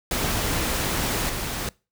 pink noise with level steps, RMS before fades -25 / -29 dBFS, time 0.11-1.69 s, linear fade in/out 2 ms, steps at 1.29 s, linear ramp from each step 5 ms, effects noise-tail reverb RT60 0.3 s tail -24 dB re dry

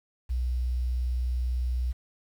sine tone with quantisation, 61.8 Hz, B1, 2 cents sharp, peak -25 dBFS, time 0.29-1.93 s, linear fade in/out 20 ms, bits 9, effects none

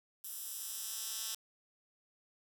10% pulse tone with high-pass filter sweep, 221.6 Hz, A3, 13 cents sharp, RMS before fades -42 dBFS, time 0.24-1.35 s, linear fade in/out 5 ms, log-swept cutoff 11000 to 5000 Hz, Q 0.84, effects 10-bit

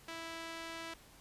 sawtooth tone with band-pass filter, 329.6 Hz, E4, in tune, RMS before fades -45 dBFS, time 0.08-0.94 s, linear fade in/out 5 ms, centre 2600 Hz, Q 0.58, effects pink hiss -60 dBFS RMS until 1.2 s + resampled to 32000 Hz

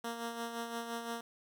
10% pulse tone with tremolo, 232.6 Hz, A#3, 4 cents flat, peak -28 dBFS, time 0.04-1.21 s, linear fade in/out 5 ms, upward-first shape sine, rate 5.8 Hz, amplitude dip 50%, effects none

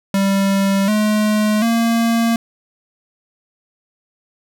square tone with pitch steps, 196 / 212.5 / 230.4 Hz, G3 / G#3 / A#3, 0 / +40 / -20 cents, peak -14 dBFS, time 0.14-2.36 s, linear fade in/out 2 ms, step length 740 ms, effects none

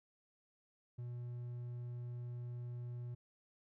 triangle tone, 121.3 Hz, B2, 31 cents flat, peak -40 dBFS, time 0.98-3.15 s, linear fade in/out 10 ms, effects none

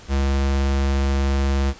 square tone, 68.5 Hz, C#2, 20 cents flat, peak -18 dBFS, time 0.08-1.74 s, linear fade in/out 50 ms, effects pink hiss -44 dBFS RMS until 1.79 s + resampled to 16000 Hz

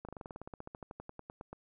slowing click train, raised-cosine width 1 ms, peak -30 dBFS, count 22, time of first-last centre 0.05-1.53 s, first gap 37 ms, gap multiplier 1.06, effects none

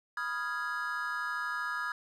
triangle chord, F half-diminished seventh, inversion second, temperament equal, 987.8 / 1244.5 / 1396.9 / 1661.2 Hz, Cb6 / Eb6 / F6 / Ab6, 0 / 0 / 0 / 0 cents, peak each -40 / -36 / -37 / -34 dBFS, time 0.17-1.92 s, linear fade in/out 2 ms, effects none

